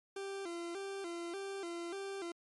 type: tone with vibrato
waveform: 40% pulse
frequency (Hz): 366.3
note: F#4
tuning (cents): -17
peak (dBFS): -39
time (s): 0.16-2.32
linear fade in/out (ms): 5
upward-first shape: square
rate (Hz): 1.7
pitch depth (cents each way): 120
effects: MP3 48 kbps